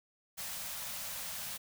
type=band-stop noise; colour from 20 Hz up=white; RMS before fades=-41 dBFS; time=0.37-1.58 s; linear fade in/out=20 ms; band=250 to 500 Hz; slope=96 dB/octave; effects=none